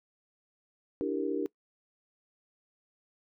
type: chord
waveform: sine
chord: E half-diminished seventh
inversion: third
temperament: equal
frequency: 293.7 / 329.6 / 392 / 466.2 Hz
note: D4 / E4 / G4 / Bb4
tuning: 0 / 0 / 0 / 0 cents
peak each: -33 / -36 / -34 / -35 dBFS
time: 1.01-1.46 s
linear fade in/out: 0 ms
effects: noise-tail reverb RT60 0.1 s tail -22 dB re dry